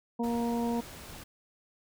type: harmonic tone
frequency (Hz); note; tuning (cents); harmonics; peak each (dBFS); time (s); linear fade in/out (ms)
235; A#3; +14; 1 / 2 / 3 / 4; -29 / -35 / -39 / -38; 0.19-0.81; 10
type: noise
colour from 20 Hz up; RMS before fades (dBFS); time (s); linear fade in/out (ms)
pink; -46; 0.23-1.24; 10
effects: none